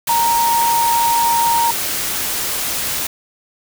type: tone in noise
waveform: sine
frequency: 932.3 Hz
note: A#5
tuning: in tune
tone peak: -13 dBFS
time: 0.09-1.71 s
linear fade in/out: 5 ms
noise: white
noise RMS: -21 dBFS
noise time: 0.07-3.07 s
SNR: +5 dB
effects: none